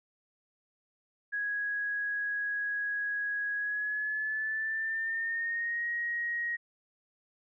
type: tone with pitch glide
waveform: sine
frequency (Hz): 1661.2 to 1886.3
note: G#6 to A#6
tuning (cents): 0 to +20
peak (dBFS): -30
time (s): 1.32-6.57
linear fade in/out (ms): 20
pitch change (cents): +220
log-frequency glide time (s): 3.56-5.87
effects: none